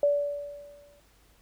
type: tone with exponential decay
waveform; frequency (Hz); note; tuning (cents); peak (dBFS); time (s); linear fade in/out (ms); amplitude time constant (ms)
sine; 577; D5; -31; -18; 0.03-1; 2; 210
effects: added 50 Hz sine -63 dBFS peak until 1.41 s + pink hiss -63 dBFS RMS until 1.41 s